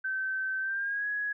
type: tone with pitch glide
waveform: sine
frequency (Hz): 1542 to 1671.9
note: G6 to G#6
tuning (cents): -29 to +11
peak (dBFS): -29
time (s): 0.04-1.33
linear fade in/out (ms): 10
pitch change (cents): +140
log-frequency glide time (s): 0.6-1.07
effects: none